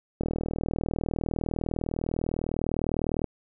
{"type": "click train", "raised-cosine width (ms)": 2, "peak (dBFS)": -15, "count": 122, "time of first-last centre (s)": [0.21, 3.243], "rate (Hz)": 39.9, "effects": []}